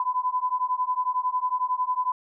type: beating tone pair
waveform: sine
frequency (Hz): 1000 / 1011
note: B5 / B5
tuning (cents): +21 / +40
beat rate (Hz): 11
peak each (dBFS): -26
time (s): 0-2.12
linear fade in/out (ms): 2
effects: none